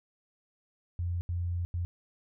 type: tone bursts at uneven times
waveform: sine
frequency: 87.31 Hz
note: F2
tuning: in tune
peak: -29 dBFS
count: 3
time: 0.99-1.21 / 1.29-1.65 / 1.74-1.85 s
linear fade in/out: 0 ms
effects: none